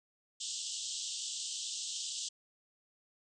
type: band-pass noise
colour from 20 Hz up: white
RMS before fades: -40 dBFS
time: 0.4-2.29 s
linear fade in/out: 10 ms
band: 2900 to 8200 Hz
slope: 96 dB/octave
effects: none